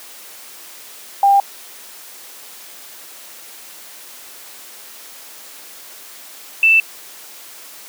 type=tone pair in turn; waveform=sine; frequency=797 / 2656 Hz; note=G5 / E7; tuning=+28 / +12 cents; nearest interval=octave + major sixth; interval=2084 cents; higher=second; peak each=-8 dBFS; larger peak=neither; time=1.23-1.4 / 6.63-6.8 s; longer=neither; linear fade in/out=2 ms; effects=white hiss -38 dBFS RMS until 7.88 s + high-pass 300 Hz 12 dB/octave